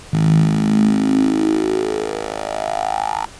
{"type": "tone with high-pass filter sweep", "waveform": "10% pulse", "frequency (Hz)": 53, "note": "G#1", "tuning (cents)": 36, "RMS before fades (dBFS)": -17, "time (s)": [0.13, 3.26], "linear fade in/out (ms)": 5, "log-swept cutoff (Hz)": [140, 930], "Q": 8.5, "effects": ["pink hiss -39 dBFS RMS until 3.39 s", "resampled to 22050 Hz"]}